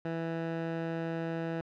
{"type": "tone", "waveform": "15% pulse", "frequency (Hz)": 164.81, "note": "E3", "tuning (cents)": 0, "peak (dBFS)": -26, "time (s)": [0.05, 1.61], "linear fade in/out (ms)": 2, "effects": ["low-pass 2000 Hz 12 dB/octave"]}